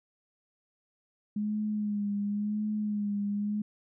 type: tone with vibrato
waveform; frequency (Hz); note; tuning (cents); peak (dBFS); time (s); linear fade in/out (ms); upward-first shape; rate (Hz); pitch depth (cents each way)
sine; 207.8; G#3; +1; -28; 1.36-3.62; 5; sine; 0.94; 40
effects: none